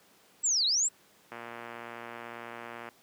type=linear two-way sweep; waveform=sine; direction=down then up; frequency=7902 to 3756 to 7902 Hz; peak=-24 dBFS; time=0.43-0.89 s; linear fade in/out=20 ms; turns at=0.65 s
type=click train; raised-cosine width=0.5 ms; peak=-26 dBFS; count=186; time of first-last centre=1.32-2.888 s; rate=118 Hz
effects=pink hiss -61 dBFS RMS until 3.02 s + high-pass 200 Hz 12 dB/octave